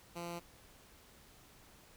10% pulse tone, 171.7 Hz, F3, 29 cents flat, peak -33 dBFS, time 0.15-0.4 s, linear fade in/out 20 ms, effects pink hiss -61 dBFS RMS until 1.96 s

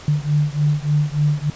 sine beating tone pair, 146.8 / 150.2 Hz, D3 / D3, 0 / +39 cents, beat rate 3.4 Hz, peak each -18 / -19 dBFS, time 0.08-1.5 s, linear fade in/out 2 ms, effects pink hiss -39 dBFS RMS until 1.55 s + resampled to 16000 Hz

